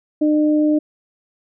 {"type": "tone pair together", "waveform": "sine", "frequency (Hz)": [302.7, 605.4], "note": ["D#4", "D#5"], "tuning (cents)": [-48, -48], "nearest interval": "octave", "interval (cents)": 1200, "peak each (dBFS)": [-13, -22], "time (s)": [0.21, 0.79], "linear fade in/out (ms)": 10, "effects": []}